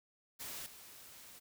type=noise with level steps; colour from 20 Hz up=white; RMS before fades=-45 / -55 dBFS; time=0.39-1.4 s; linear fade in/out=20 ms; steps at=0.66 s; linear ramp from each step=2 ms; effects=none